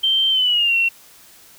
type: tone with pitch glide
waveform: sine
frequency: 3131 to 2726 Hz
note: G7 to F7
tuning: -3 to -43 cents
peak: -14 dBFS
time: 0.03-0.89 s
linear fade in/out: 10 ms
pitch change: -240 cents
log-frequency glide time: 0.3-0.75 s
effects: white hiss -47 dBFS RMS until 1.58 s